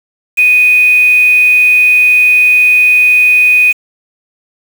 sine tone with quantisation, 2489 Hz, D#7, in tune, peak -4 dBFS, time 0.37-3.73 s, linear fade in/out 20 ms, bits 4, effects none

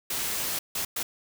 white noise bursts at uneven times, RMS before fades -30 dBFS, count 3, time 0.1-0.59 / 0.75-0.85 / 0.96-1.03 s, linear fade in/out 5 ms, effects none

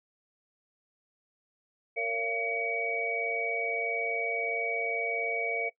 sine tone cluster, 459.4 / 561 / 684 / 2262 Hz, A#4 / C#5 / F5 / C#7, -25 / +21 / -36 / +34 cents, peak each -34 / -39 / -36 / -31 dBFS, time 1.96-5.7 s, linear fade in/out 20 ms, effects noise-tail reverb RT60 0.1 s tail -18 dB re dry

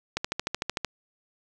click train, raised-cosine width 0.2 ms, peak -10 dBFS, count 10, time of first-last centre 0.17-0.847 s, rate 13.3 Hz, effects none

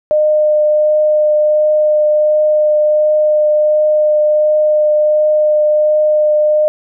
sine tone with vibrato, 607 Hz, D#5, 43 cents flat, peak -8 dBFS, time 0.11-6.68 s, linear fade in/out 0 ms, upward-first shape triangle, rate 1.4 Hz, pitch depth 10 cents each way, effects none

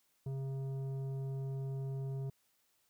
triangle tone with tanh clipping, 135 Hz, C#3, 45 cents flat, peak -38 dBFS, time 0.26-2.3 s, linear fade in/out 5 ms, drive 14 dB, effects white hiss -75 dBFS RMS until 2.89 s

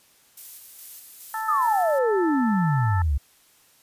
violet noise with tremolo, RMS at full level -38 dBFS, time 0.37-1.99 s, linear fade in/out 5 ms, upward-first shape square, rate 2.4 Hz, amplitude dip 35%
harmonic tone, 440 Hz, A4, in tune, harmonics 2 / 3 / 4, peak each -28 / -32 / -34 dBFS, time 1.34-3.02 s, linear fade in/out 2 ms
sine exponential sweep, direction down, 1300 to 65 Hz, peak -19 dBFS, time 1.48-3.18 s, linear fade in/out 10 ms
effects white hiss -58 dBFS RMS until 3.82 s + resampled to 32000 Hz

